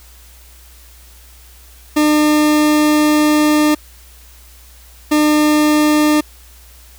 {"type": "tone bursts at uneven times", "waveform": "40% pulse", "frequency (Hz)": 301.7, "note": "D4", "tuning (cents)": 47, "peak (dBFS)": -9, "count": 2, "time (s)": [[1.96, 3.75], [5.11, 6.21]], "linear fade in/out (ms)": 10, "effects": ["added 60 Hz sine -41 dBFS peak until 6.98 s", "white hiss -45 dBFS RMS until 6.98 s"]}